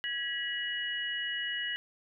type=tone cluster; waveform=sine; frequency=1664 / 1935 / 2914 Hz; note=G#6 / B6 / F#7; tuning=+3 / -36 / -27 cents; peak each=-38 / -36 / -35 dBFS; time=0.04-1.76 s; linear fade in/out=0 ms; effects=none